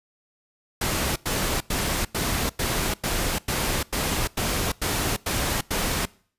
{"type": "noise bursts", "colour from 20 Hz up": "pink", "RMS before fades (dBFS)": -25, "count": 12, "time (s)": [0.81, 6.055], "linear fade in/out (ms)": 5, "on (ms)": 350, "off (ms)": 95, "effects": ["noise-tail reverb RT60 0.5 s tail -23 dB re dry", "resampled to 32000 Hz"]}